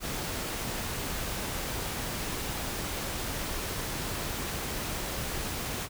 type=noise; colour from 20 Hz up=pink; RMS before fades=-34 dBFS; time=0-5.89 s; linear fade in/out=50 ms; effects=none

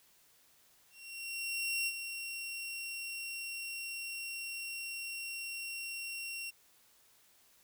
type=tone with ADSR envelope; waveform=sawtooth; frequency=2738 Hz; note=F7; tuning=35 cents flat; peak=-28 dBFS; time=0.9-6.51 s; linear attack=970 ms; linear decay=46 ms; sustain=-8 dB; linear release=19 ms; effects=white hiss -66 dBFS RMS until 7.63 s

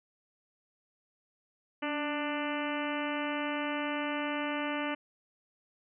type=harmonic tone with a mistuned harmonic; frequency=295.8 Hz; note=D4; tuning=13 cents sharp; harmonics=1 / 2 / 3 / 4 / 5 / 6 / 7 / 8 / 9 / 10; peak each=-35 / -38 / -40 / -41 / -42 / -43 / -43 / -44 / -45 / -45 dBFS; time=1.82-4.95 s; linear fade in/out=10 ms; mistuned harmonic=1; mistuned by=-44 cents; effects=none

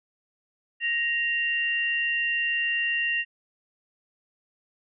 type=tone pair together; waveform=sine; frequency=1874 / 2773 Hz; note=A#6 / F7; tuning=+9 / -13 cents; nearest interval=perfect fifth; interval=678 cents; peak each=-26 dBFS; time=0.8-3.25 s; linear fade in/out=50 ms; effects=none

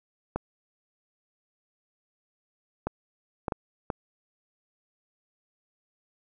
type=clicks; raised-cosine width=1 ms; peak=-14 dBFS; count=5; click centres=0.36 / 2.87 / 3.482 / 3.522 / 3.902 s; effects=none

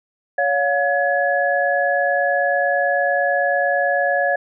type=tone cluster; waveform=sine; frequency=562 / 711 / 1693 Hz; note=C#5 / F5 / G#6; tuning=+24 / +31 / +33 cents; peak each=-20 dBFS; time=0.38-4.36 s; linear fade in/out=5 ms; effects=none

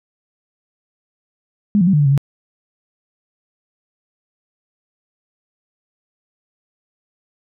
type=tone with pitch steps; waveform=sine; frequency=205.6 / 172.5 / 193.7 / 149.6 / 145.2 / 136.8 / 141.2 Hz; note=G#3 / F3 / G3 / D3 / D3 / C#3 / C#3; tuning=-17 / -21 / -20 / +32 / -19 / -23 / +32 cents; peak=-10 dBFS; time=1.75-2.177 s; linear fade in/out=0 ms; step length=61 ms; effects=none

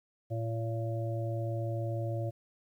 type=harmonic tone; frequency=113.7 Hz; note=A#2; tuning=43 cents flat; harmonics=1 / 3 / 5 / 6; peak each=-32 / -41 / -39 / -44 dBFS; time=0.3-2.31 s; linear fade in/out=20 ms; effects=11-bit

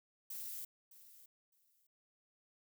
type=noise with echo; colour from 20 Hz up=violet; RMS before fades=-45 dBFS; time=0.3-0.65 s; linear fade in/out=5 ms; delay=610 ms; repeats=2; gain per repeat=-15 dB; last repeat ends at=1.87 s; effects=none

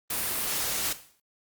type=noise; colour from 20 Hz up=white; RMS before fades=-29 dBFS; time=0.1-0.93 s; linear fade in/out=5 ms
type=noise with exponential decay; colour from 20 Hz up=white; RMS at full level=-32 dBFS; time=0.85-1.2 s; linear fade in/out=2 ms; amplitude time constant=76 ms
effects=Opus 32 kbps

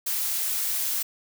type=noise; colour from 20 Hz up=blue; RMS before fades=-27 dBFS; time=0.06-1.03 s; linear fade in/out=10 ms; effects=none

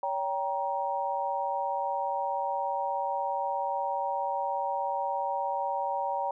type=chord; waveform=sine; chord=G diminished; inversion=second; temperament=just; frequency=564.5 / 784 / 940.8 Hz; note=Db5 / G5 / Bb5; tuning=+31 / 0 / +16 cents; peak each=-34 / -32 / -31 dBFS; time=0.03-6.31 s; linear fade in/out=2 ms; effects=none

